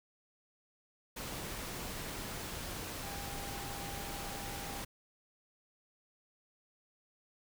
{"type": "tone in noise", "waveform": "sine", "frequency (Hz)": 800, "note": "G5", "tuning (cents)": 35, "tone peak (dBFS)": -48, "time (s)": [3.03, 4.83], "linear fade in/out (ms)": 10, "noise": "pink", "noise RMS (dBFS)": -42, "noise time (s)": [1.16, 4.85], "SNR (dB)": -9, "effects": []}